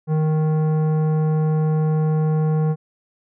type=tone with tanh clipping; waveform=triangle; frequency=155.56 Hz; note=D#3; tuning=in tune; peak=-18 dBFS; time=0.07-2.76 s; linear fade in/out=50 ms; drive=17 dB; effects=none